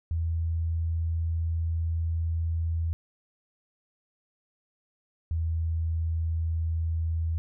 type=tone pair in turn; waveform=sine; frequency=82.41 / 81.7 Hz; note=E2 / E2; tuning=0 / -15 cents; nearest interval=unison; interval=15 cents; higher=first; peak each=-25 / -25 dBFS; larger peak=neither; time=0.11-2.93 / 5.31-7.38 s; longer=first; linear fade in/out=0 ms; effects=none